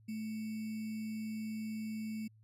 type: tone with sample-and-hold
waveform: sine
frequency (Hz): 217.9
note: A3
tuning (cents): -17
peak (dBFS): -37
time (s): 0.08-2.28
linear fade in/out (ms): 10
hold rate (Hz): 2450
effects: added 109 Hz sine -60 dBFS peak until 2.43 s + resampled to 32000 Hz